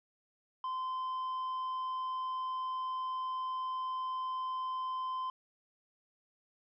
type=tone with tanh clipping; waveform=sine; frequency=1032 Hz; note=C6; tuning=24 cents flat; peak=-35 dBFS; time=0.64-5.3 s; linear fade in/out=2 ms; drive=4 dB; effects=none